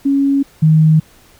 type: tone pair in turn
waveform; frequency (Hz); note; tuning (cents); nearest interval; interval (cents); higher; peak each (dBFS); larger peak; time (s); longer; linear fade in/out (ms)
sine; 277.2 / 156.93; C#4 / D#3; 0 / +15; minor seventh; 985; first; -10 / -6; second; 0.05-0.43 / 0.62-1; neither; 10
effects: pink hiss -47 dBFS RMS until 1.39 s